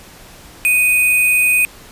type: tone with sample-and-hold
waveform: sine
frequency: 2489 Hz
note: D#7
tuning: in tune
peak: -10 dBFS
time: 0.65-1.65 s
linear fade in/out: 0 ms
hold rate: 11025 Hz
effects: pink hiss -40 dBFS RMS until 1.91 s + resampled to 32000 Hz